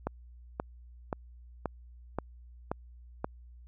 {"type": "click train", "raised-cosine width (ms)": 1, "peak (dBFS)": -17, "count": 7, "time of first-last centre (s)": [0.07, 3.245], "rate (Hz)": 1.89, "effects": ["added 60 Hz sine -49 dBFS peak until 3.67 s"]}